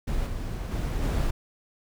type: noise with level steps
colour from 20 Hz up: brown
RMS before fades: -28 / -32 / -28 / -25 dBFS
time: 0.07-1.31 s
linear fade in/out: 10 ms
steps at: 0.26 / 0.71 / 1.02 s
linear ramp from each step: 10 ms
effects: none